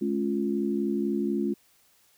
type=chord; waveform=sine; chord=Db major; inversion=second; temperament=equal with one note detuned; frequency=213 / 277.2 / 349.2 Hz; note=Ab3 / Db4 / F4; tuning=+44 / 0 / 0 cents; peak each=-28 / -30 / -29 dBFS; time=0.01-1.54 s; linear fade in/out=10 ms; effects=white hiss -63 dBFS RMS until 2.17 s